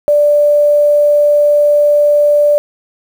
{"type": "tone with quantisation", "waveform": "sine", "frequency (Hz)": 587.3, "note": "D5", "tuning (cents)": 0, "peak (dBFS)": -6, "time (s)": [0.08, 2.58], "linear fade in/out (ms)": 0, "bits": 6, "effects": []}